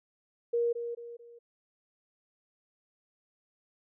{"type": "tone with echo", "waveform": "sine", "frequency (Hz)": 471.7, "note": "A#4", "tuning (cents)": 20, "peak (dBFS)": -25, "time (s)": [0.53, 0.73], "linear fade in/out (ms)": 10, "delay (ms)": 220, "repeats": 3, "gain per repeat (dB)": -8, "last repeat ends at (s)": 1.39, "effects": []}